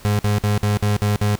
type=tone bursts; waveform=35% pulse; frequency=103.83 Hz; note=G#2; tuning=in tune; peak=-14 dBFS; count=7; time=0.05-1.354 s; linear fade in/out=0 ms; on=140 ms; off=54 ms; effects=pink hiss -44 dBFS RMS until 1.39 s